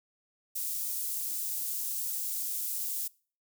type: high-pass noise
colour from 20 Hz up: white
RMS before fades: -34 dBFS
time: 0.55-3.08 s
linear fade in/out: 10 ms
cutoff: 8300 Hz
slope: 12 dB/octave
effects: noise-tail reverb RT60 0.4 s tail -23 dB re dry